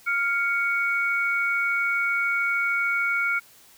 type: tone pair together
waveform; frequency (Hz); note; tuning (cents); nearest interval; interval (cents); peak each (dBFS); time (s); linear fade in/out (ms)
sine; 1396.9 / 2230; F6 / C#7; 0 / +10; minor sixth; 810; -24; 0.06-3.4; 20
effects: white hiss -53 dBFS RMS until 3.77 s

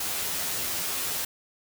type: noise with comb filter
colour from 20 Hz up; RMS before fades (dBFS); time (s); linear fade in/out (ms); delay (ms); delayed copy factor
white; -30; 0-1.25; 5; 12; +0.9
effects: none

